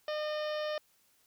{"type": "harmonic tone with a mistuned harmonic", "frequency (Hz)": 607, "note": "D#5", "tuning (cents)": -43, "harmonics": [1, 2, 3, 4, 5, 6, 7, 8, 9], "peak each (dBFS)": [-33, -43, -44, -50, -47, -50, -54, -53, -52], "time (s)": [0.08, 0.78], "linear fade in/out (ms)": 2, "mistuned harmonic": 4, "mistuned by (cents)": 21, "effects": ["white hiss -69 dBFS RMS until 1.26 s"]}